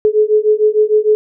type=beating tone pair; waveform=sine; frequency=423.8 / 430.4 Hz; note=G#4 / A4; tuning=+35 / -38 cents; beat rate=6.6 Hz; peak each=-12 dBFS; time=0.05-1.15 s; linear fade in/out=0 ms; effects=none